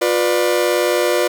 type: chord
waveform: 40% pulse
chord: B diminished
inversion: second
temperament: just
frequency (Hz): 355.6 / 493.9 / 592.7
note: F4 / B4 / D5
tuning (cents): +31 / 0 / +16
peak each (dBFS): -18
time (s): 0.01-1.28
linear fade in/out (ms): 10
effects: none